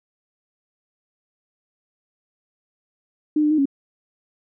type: tone with pitch steps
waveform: sine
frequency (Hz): 303.1 / 299.9 / 309.2 / 276.4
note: D#4 / D4 / D#4 / C#4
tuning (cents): -45 / +36 / -11 / -5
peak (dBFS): -15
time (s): 3.36-3.656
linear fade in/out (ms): 5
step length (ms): 74
effects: none